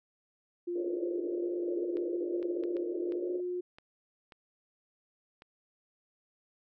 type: tone with pitch glide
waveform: sine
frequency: 349.6 to 358.4 Hz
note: F4 to F4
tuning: +2 to +45 cents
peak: -32 dBFS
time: 0.67-3.61 s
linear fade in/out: 10 ms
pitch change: +43 cents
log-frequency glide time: 3.03-3.36 s
type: band-pass noise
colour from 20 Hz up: pink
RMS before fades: -39 dBFS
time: 0.75-3.41 s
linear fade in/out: 10 ms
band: 300 to 570 Hz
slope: 96 dB/octave
type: clicks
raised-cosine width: 0.3 ms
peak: -35 dBFS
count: 8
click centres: 1.97 / 2.428 / 2.637 / 2.768 / 3.122 / 3.785 / 4.322 / 5.421 s
effects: none